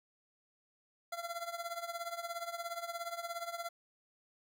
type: tone with tremolo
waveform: 25% pulse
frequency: 683 Hz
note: F5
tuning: 39 cents flat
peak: -32 dBFS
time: 1.12-3.69 s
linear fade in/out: 5 ms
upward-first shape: triangle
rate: 17 Hz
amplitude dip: 85%
effects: none